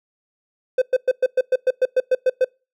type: tone bursts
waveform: triangle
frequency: 511 Hz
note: C5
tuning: 41 cents flat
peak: -11 dBFS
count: 12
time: 0.78-2.446 s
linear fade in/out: 5 ms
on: 38 ms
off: 110 ms
effects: noise-tail reverb RT60 0.3 s tail -26 dB re dry